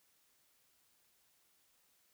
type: silence
effects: white hiss -73 dBFS RMS until 2.13 s